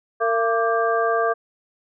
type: tone cluster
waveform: sine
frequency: 457 / 680 / 1172 / 1593 Hz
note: A#4 / F5 / D6 / G6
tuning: -34 / -46 / -4 / +27 cents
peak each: -22 / -22 / -23 / -27 dBFS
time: 0.2-1.34 s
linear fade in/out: 20 ms
effects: none

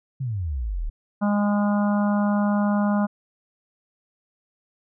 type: exponential sweep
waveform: sine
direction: down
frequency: 140.3 to 34.29 Hz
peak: -24 dBFS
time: 0.2-0.9 s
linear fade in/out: 10 ms
type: harmonic tone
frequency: 205.3 Hz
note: G#3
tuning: 20 cents flat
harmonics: 1 / 3 / 4 / 5 / 6 / 7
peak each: -19 / -29 / -31 / -33 / -35 / -36 dBFS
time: 1.21-3.07 s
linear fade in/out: 20 ms
effects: none

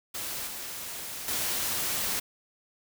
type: noise with level steps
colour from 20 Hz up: white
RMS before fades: -35 / -38 / -30 dBFS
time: 0.14-2.2 s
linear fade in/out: 10 ms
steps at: 0.47 / 1.28 s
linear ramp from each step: 2 ms
effects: none

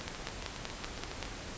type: two click trains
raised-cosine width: 0.2 ms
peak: -23 / -18 dBFS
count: 10 / 7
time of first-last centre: 0.01-1.253 / 0.08-1.227 s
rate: 7.24 / 5.23 Hz
effects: pink hiss -43 dBFS RMS until 1.57 s + resampled to 16000 Hz

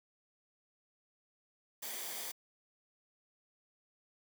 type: noise with comb filter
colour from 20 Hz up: white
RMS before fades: -42 dBFS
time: 1.82-2.32 s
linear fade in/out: 10 ms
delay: 0.74 ms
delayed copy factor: -0.5
effects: high-pass 200 Hz 12 dB/octave

